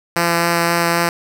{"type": "tone with vibrato", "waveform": "5% pulse", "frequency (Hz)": 170.2, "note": "F3", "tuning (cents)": -44, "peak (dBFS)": -3, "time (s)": [0.16, 1.09], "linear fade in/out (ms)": 2, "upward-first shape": "sine", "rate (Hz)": 3.8, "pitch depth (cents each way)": 8, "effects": []}